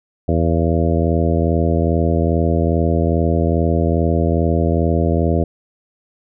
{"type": "harmonic tone with a mistuned harmonic", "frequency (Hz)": 82.41, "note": "E2", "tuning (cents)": 0, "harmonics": [1, 2, 3, 4, 5, 6, 7, 8], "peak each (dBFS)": [-17, -20, -22, -23, -24, -25, -25, -26], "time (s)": [0.28, 5.44], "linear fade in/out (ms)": 5, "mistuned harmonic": 8, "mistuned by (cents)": 52, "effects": []}